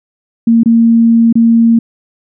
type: tone with dropouts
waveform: sine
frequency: 230 Hz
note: A#3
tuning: 23 cents flat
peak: -4 dBFS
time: 0.47-1.79 s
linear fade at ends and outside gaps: 5 ms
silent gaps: 0.634-0.658 / 1.327-1.354 s
effects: none